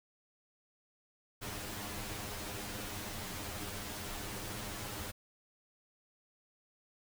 pink noise with comb filter, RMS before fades -42 dBFS, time 1.41-5.12 s, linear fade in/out 20 ms, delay 9.8 ms, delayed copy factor +0.95, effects none

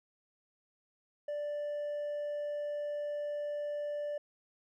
sine tone with hard clipping, 587.3 Hz, D5, in tune, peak -35 dBFS, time 1.28-4.18 s, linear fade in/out 5 ms, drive 2 dB, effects none

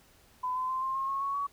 sine tone with pitch steps, 1007 / 1023.4 / 1040.1 / 1057.1 / 1074.3 / 1091.8 / 1109.6 / 1127.7 Hz, B5 / C6 / C6 / C6 / C6 / C#6 / C#6 / C#6, +33 / -39 / -11 / +17 / +45 / -27 / +1 / +29 cents, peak -29 dBFS, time 0.43-1.47 s, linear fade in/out 10 ms, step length 130 ms, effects pink hiss -61 dBFS RMS until 1.52 s

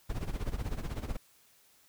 brown noise with tremolo, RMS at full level -32 dBFS, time 0.09-1.17 s, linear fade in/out 10 ms, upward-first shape sine, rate 16 Hz, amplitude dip 80%, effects white hiss -64 dBFS RMS until 1.88 s

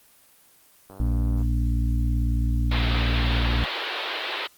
click train, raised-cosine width 1 ms, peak -30 dBFS, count 51, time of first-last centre 0.9-1.416 s, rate 96.9 Hz
harmonic tone, 58.27 Hz, A#1, in tune, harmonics 1 / 2 / 4 / 5, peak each -21 / -27 / -33 / -35 dBFS, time 1-3.64 s, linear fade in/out 0 ms
white band-pass noise, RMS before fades -30 dBFS, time 2.71-4.47 s, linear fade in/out 5 ms, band 330 to 4000 Hz, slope 48 dB/octave
effects white hiss -56 dBFS RMS until 4.57 s + Opus 24 kbps

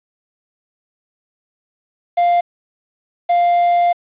triangle tone bursts at uneven times, 698.5 Hz, F5, in tune, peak -9 dBFS, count 2, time 2.17-2.41 / 3.29-3.93 s, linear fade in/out 10 ms, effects resampled to 8000 Hz + 7-bit

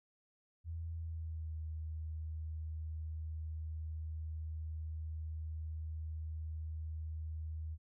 sine tone with pitch glide, 82.41 to 78.87 Hz, E2 to D#2, 0 to +24 cents, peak -39 dBFS, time 0.64-7.78 s, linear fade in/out 50 ms, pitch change -76 cents, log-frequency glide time 0.94-1.54 s, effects none

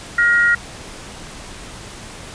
sine tone pair together, 1420 / 1895.5 Hz, F6 / A#6, +28 / +28 cents, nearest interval perfect fourth, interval 500 cents, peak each -14 dBFS, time 0.18-0.55 s, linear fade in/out 5 ms, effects pink hiss -35 dBFS RMS until 2.34 s + resampled to 22050 Hz

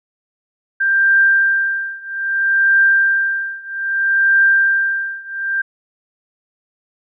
sine tone with tremolo, 1583 Hz, G6, 17 cents sharp, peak -8 dBFS, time 0.8-5.62 s, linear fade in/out 10 ms, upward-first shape triangle, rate 0.62 Hz, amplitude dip 95%, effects none

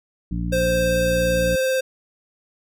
harmonic tone, 58.27 Hz, A#1, in tune, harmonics 1 / 2 / 3 / 4 / 5, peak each -26 / -31 / -26 / -37 / -33 dBFS, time 0.31-1.56 s, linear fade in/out 5 ms
square tone with vibrato, 523.3 Hz, C5, in tune, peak -19 dBFS, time 0.52-1.81 s, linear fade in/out 10 ms, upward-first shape triangle, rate 18 Hz, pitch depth 14 cents each way
effects none

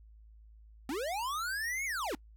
square linear two-way sweep, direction up then down, 242 to 2246 to 242 Hz, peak -34 dBFS, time 0.89-2.15 s, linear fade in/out 2 ms, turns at 1.85 s, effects noise-tail reverb RT60 0.1 s tail -24 dB re dry + added 54 Hz sine -53 dBFS peak until 2.36 s

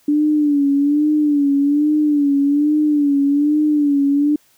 sine tone with vibrato, 291.3 Hz, D4, 14 cents flat, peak -12 dBFS, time 0.08-4.36 s, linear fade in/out 5 ms, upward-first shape sine, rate 1.2 Hz, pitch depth 70 cents each way, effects white hiss -56 dBFS RMS until 4.57 s

